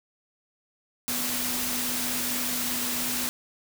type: tone in noise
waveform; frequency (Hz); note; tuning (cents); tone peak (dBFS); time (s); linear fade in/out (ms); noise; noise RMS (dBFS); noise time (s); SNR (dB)
sine; 246.9; B3; 0; -36; 1.08-3.29; 0; white; -29; 1.08-3.29; -10
effects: none